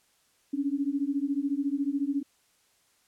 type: beating tone pair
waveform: sine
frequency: 274.2 / 288.2 Hz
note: C#4 / D4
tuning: -19 / -33 cents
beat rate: 14 Hz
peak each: -29 dBFS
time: 0.53-2.23 s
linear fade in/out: 10 ms
effects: white hiss -67 dBFS RMS until 3.07 s + low-pass 11000 Hz 12 dB/octave

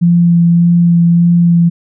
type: tone with vibrato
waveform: sine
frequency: 171.3 Hz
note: F3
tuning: 33 cents flat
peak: -5 dBFS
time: 0.01-1.7 s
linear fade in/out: 20 ms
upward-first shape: sine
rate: 1.7 Hz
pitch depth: 12 cents each way
effects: none

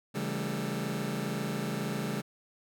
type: chord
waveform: sawtooth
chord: A dominant seventh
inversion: first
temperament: just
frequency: 137.5 / 165 / 198 / 220 Hz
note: C#3 / E3 / G3 / A3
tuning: -14 / +2 / +18 / 0 cents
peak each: -33 / -34 / -32 / -33 dBFS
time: 0.14-2.22 s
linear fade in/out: 20 ms
effects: none

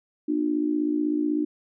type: tone with amplitude modulation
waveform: sine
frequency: 300.5 Hz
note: D4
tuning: 40 cents sharp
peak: -18 dBFS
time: 0.28-1.45 s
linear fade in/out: 10 ms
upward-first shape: sine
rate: 56.1 Hz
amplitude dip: 80%
effects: none

